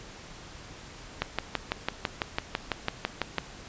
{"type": "click train", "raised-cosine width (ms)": 0.3, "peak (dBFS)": -10, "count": 14, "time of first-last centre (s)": [1.22, 3.383], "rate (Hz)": 6.01, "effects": ["pink hiss -46 dBFS RMS until 3.68 s", "resampled to 16000 Hz"]}